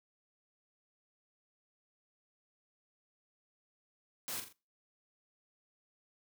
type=noise with echo; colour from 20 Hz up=white; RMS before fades=-40 dBFS; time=4.28-4.4 s; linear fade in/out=0 ms; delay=42 ms; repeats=3; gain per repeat=-7 dB; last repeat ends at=4.526 s; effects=noise-tail reverb RT60 0.3 s tail -21 dB re dry + high-pass 100 Hz 12 dB/octave